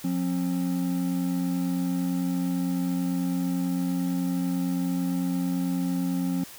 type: tone pair together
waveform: triangle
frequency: 178.6 / 267.6 Hz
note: F3 / C4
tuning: +39 / +39 cents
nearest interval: perfect fifth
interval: 700 cents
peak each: -25 dBFS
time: 0.04-6.44 s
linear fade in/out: 5 ms
effects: white hiss -45 dBFS RMS until 6.58 s